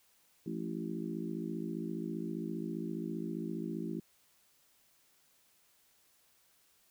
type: harmonic tone with a mistuned harmonic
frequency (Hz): 55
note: A1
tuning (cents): 0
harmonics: 3 / 4 / 5 / 6 / 7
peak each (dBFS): -41 / -41 / -44 / -41 / -46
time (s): 0.46-4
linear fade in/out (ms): 5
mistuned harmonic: 3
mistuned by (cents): +71
effects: white hiss -69 dBFS RMS until 6.9 s